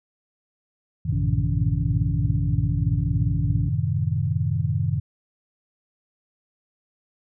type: chord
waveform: sine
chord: F# diminished seventh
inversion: none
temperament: equal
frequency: 92.5 / 110 / 130.81 / 155.56 Hz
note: F#2 / A2 / C3 / Eb3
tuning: 0 / 0 / 0 / 0 cents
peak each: -26 dBFS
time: 1.05-5 s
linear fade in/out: 10 ms
type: harmonic tone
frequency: 56.6 Hz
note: A1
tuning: 50 cents sharp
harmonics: 1 / 2 / 3 / 5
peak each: -28 / -31 / -33 / -35 dBFS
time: 1.12-3.69 s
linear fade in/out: 5 ms
effects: none